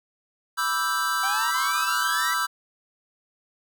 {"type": "chord", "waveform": "square", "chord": "E minor seventh", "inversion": "second", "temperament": "equal", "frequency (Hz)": [987.8, 1174.7, 1318.5, 1568], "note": ["B5", "D6", "E6", "G6"], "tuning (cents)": [0, 0, 0, 0], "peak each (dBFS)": [-32, -33, -27, -28], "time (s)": [0.57, 2.47], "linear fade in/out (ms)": 20}
{"type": "exponential sweep", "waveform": "sawtooth", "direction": "up", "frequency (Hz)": [764, 2000], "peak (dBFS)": -25, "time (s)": [1.23, 2.34], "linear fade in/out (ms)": 5}
{"effects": []}